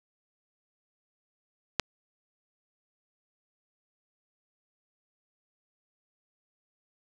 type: click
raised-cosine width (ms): 0.2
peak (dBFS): -6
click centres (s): 1.797
effects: none